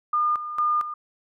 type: tone with tremolo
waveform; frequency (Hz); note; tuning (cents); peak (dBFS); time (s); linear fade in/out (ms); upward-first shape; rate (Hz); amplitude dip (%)
sine; 1212; D#6; -46; -19; 0.13-0.94; 5; square; 2.2; 70
effects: none